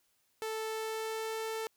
sawtooth tone with pitch glide, 440 to 443.6 Hz, A4 to A4, 0 to +14 cents, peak -31 dBFS, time 0.42-1.67 s, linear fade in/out 0 ms, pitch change +14 cents, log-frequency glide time 0.67-1.4 s, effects white hiss -74 dBFS RMS until 1.76 s

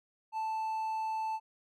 triangle tone, 880 Hz, A5, in tune, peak -30 dBFS, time 0.32-1.4 s, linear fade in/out 50 ms, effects none

